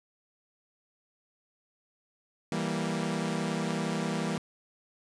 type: chord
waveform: sawtooth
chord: E diminished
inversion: none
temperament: equal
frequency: 164.81 / 196 / 233.1 Hz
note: E3 / G3 / Bb3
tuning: 0 / 0 / 0 cents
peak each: -29 / -30 / -30 dBFS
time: 2.52-4.38 s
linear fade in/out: 2 ms
effects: resampled to 22050 Hz